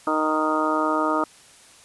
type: harmonic tone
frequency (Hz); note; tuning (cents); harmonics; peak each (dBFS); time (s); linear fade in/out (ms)
155.3; D#3; -3; 2 / 3 / 4 / 5 / 6 / 7 / 8 / 9; -25 / -31 / -27 / -34 / -27 / -35 / -24 / -34; 0.07-1.24; 2
effects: white hiss -50 dBFS RMS until 1.84 s + resampled to 24000 Hz